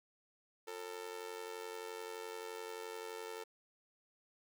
sawtooth tone with amplitude modulation, 446.3 Hz, A4, 25 cents sharp, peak -36 dBFS, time 0.67-3.44 s, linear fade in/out 10 ms, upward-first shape sine, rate 91.6 Hz, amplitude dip 85%, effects none

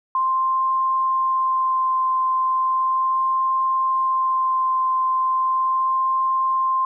sine tone with vibrato, 1046.5 Hz, C6, in tune, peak -17 dBFS, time 0.15-6.85 s, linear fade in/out 2 ms, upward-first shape sine, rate 0.36 Hz, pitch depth 9 cents each way, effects none

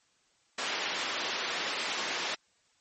white band-pass noise, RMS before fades -34 dBFS, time 0.58-2.35 s, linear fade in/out 5 ms, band 310 to 3800 Hz, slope 12 dB/octave, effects white hiss -69 dBFS RMS until 2.8 s + MP3 32 kbps

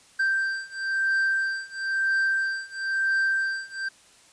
triangle beating tone pair, 1568 / 1569 Hz, G6 / G6, 0 / +1 cents, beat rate 1 Hz, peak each -25 / -24 dBFS, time 0.19-3.89 s, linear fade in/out 10 ms, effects white hiss -55 dBFS RMS until 4.32 s + resampled to 22050 Hz

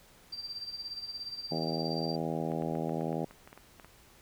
sine tone with tremolo, 4699 Hz, D8, in tune, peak -35 dBFS, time 0.32-2.16 s, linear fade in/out 10 ms, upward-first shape sine, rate 17 Hz, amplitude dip 70%
harmonic tone, 80.8 Hz, E2, 34 cents flat, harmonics 2 / 3 / 4 / 5 / 6 / 7 / 8 / 9 / 10, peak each -36 / -38 / -39 / -40 / -41 / -41 / -42 / -43 / -43 dBFS, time 1.51-3.25 s, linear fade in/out 5 ms
clicks, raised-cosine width 0.5 ms, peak -34 dBFS, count 12, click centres 2.518 / 2.622 / 2.753 / 2.894 / 3.01 / 3.128 / 3.31 / 3.475 / 3.529 / 3.576 / 3.798 / 3.846 s
effects pink hiss -59 dBFS RMS until 4.21 s

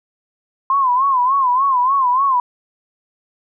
sine tone with vibrato, 1044 Hz, C6, 4 cents flat, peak -12 dBFS, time 0.7-2.4 s, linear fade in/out 2 ms, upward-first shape sine, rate 3.4 Hz, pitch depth 120 cents each way, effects none

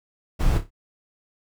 brown noise with echo, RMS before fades -19 dBFS, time 0.39-0.59 s, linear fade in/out 20 ms, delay 29 ms, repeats 4, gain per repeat -9 dB, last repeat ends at 0.706 s, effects none

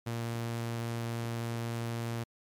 sawtooth tone, 116.54 Hz, A#2, in tune, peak -29 dBFS, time 0.06-2.24 s, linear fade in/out 10 ms, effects MP3 96 kbps

